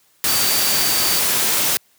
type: tone in noise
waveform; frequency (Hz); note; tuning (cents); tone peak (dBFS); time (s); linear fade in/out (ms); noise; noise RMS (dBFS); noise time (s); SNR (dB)
sine; 4612; D8; -32; -23; 0.28-1.19; 0; white; -18; 0.24-1.77; -8
effects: white hiss -58 dBFS RMS until 1.98 s + high-pass 80 Hz 12 dB/octave